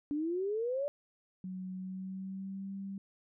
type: exponential sweep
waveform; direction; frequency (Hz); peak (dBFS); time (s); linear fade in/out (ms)
sine; up; 284.4 to 587.3; -31; 0.11-0.88; 0
type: tone with pitch glide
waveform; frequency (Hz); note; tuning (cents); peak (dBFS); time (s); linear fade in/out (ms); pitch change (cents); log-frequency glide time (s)
sine; 185.8 to 195.71; F#3 to G3; +7 to -3; -38; 1.44-2.98; 2; +90; 1.74-2.73
effects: none